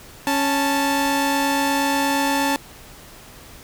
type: tone pair together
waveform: sawtooth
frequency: 277.2 / 880 Hz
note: C#4 / A5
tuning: 0 / 0 cents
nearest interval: octave + minor sixth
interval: 2000 cents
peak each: -17 dBFS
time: 0.27-2.56 s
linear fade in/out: 0 ms
effects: pink hiss -43 dBFS RMS until 3.63 s